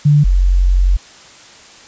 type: tone pair in turn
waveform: sine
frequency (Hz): 146.83 / 45.56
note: D3 / F#1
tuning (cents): 0 / -26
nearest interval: octave + minor sixth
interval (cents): 2026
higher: first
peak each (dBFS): -6 / -8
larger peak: first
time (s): 0.05-0.24 / 0.24-0.97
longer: second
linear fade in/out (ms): 10
effects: white hiss -40 dBFS RMS until 1.87 s + resampled to 16000 Hz